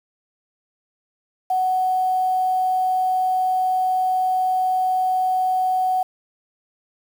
sine tone with quantisation, 744 Hz, F#5, 9 cents sharp, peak -17 dBFS, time 1.5-6.03 s, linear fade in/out 5 ms, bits 7, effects none

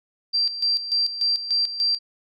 sine tone with tremolo, 4712 Hz, D8, 5 cents sharp, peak -18 dBFS, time 0.33-1.99 s, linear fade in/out 20 ms, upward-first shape square, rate 3.4 Hz, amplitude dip 70%, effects none

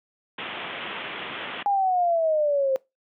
white low-pass noise, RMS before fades -34 dBFS, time 0.38-1.63 s, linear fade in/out 5 ms, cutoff 3400 Hz, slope 96 dB/octave
sine exponential sweep, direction down, 819 to 523.3 Hz, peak -19 dBFS, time 1.66-2.76 s, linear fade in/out 0 ms
effects noise-tail reverb RT60 0.2 s tail -22 dB re dry + high-pass 200 Hz 12 dB/octave

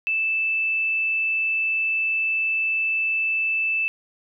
sine tone, 2637 Hz, E7, in tune, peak -20 dBFS, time 0.07-3.88 s, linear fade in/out 0 ms, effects none

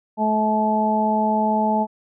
harmonic tone, 215.7 Hz, A3, 34 cents flat, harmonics 1 / 2 / 3 / 4, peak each -21 / -29 / -24 / -20 dBFS, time 0.17-1.87 s, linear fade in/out 50 ms, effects none

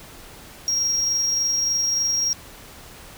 triangle tone with amplitude modulation, 5610 Hz, F8, 7 cents sharp, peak -17 dBFS, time 0.68-2.33 s, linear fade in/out 0 ms, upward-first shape sine, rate 23.4 Hz, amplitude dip 25%, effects pink hiss -43 dBFS RMS until 3.17 s

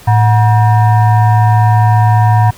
sine tone with frequency modulation, 110 Hz, A2, in tune, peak -5 dBFS, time 0.07-2.51 s, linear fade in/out 10 ms, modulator 845 Hz, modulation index 0.73, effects pink hiss -37 dBFS RMS until 2.57 s

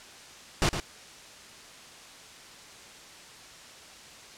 pink noise with echo, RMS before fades -23 dBFS, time 0.62-0.69 s, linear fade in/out 0 ms, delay 110 ms, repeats 1, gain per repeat -8 dB, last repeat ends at 0.8 s, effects white hiss -48 dBFS RMS until 4.37 s + low-pass 7000 Hz 12 dB/octave

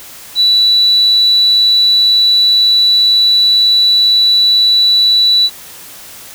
sine tone, 3951 Hz, B7, in tune, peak -6 dBFS, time 0.35-5.5 s, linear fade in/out 50 ms, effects white hiss -33 dBFS RMS until 6.34 s

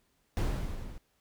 brown noise with level ramp, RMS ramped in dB -26 to -45 dBFS, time 0.37-0.98 s, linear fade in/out 0 ms, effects pink hiss -73 dBFS RMS until 1.2 s

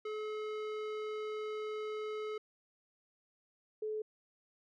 square / sine tone pair in turn, 428.4 / 430.5 Hz, A4 / A4, -46 / -38 cents, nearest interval unison, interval 8 cents, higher second, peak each -38 / -35 dBFS, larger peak second, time 0.05-2.38 / 3.82-4.02 s, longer first, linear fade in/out 5 ms, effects low-pass 3000 Hz 12 dB/octave

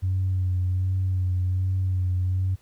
sine tone with vibrato, 92.5 Hz, F#2, in tune, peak -20 dBFS, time 0.02-2.56 s, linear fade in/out 20 ms, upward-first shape sine, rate 1.3 Hz, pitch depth 28 cents each way, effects tanh soft clip ceiling -17 dBFS + pink hiss -61 dBFS RMS until 2.61 s

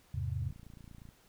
sine chord, E augmented, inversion none, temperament equal, 82.41 / 103.83 / 130.81 Hz, E2 / G#2 / B#2, 0 / 0 / 0 cents, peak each -37 dBFS, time 0.14-0.51 s, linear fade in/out 5 ms
click train, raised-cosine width 5 ms, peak -39 dBFS, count 20, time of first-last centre 0.42-1.089 s, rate 28.4 Hz
effects pink hiss -65 dBFS RMS until 1.28 s

